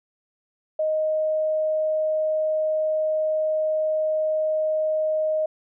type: tone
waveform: sine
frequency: 623 Hz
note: D#5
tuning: 2 cents sharp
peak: -20 dBFS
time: 0.79-5.46 s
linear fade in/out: 5 ms
effects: none